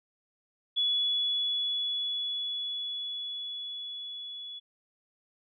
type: tone with level ramp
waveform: sine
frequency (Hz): 3403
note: G#7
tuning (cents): +41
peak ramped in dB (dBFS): -24 to -39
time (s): 0.76-4.6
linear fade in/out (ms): 20
effects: none